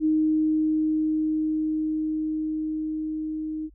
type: tone with level ramp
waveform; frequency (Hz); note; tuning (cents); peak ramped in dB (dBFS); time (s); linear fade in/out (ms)
sine; 311.1; D#4; 0; -18 to -28; 0-3.7; 50
effects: added 50 Hz sine -50 dBFS peak until 3.74 s